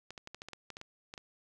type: clicks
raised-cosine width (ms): 0.2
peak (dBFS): -27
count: 12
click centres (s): 0.106 / 0.178 / 0.274 / 0.346 / 0.419 / 0.486 / 0.533 / 0.703 / 0.769 / 0.814 / 1.139 / 1.178
effects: none